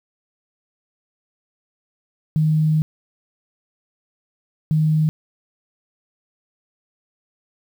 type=tone bursts at uneven times; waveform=sine; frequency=155.56 Hz; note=D#3; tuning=in tune; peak=-14 dBFS; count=2; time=2.36-2.82 / 4.71-5.09 s; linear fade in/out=0 ms; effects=8-bit